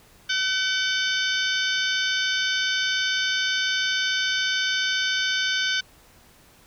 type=harmonic tone with a mistuned harmonic; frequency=759 Hz; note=F#5; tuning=44 cents sharp; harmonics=2 / 3 / 4 / 5 / 6 / 7 / 8; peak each=-25 / -32 / -28 / -29 / -32 / -36 / -36 dBFS; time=0.29-5.81 s; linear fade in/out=10 ms; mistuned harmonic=5; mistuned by=-96 cents; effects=pink hiss -54 dBFS RMS until 6.66 s